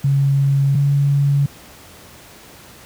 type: tone pair in turn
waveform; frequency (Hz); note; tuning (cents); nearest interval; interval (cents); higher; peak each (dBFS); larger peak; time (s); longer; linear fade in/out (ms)
sine; 138.59 / 141.26; C#3 / C#3; 0 / +33; unison; 33; second; -12; neither; 0.04-0.75 / 0.75-1.46; neither; 5
effects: pink hiss -42 dBFS RMS until 2.85 s + high-pass 60 Hz 12 dB/octave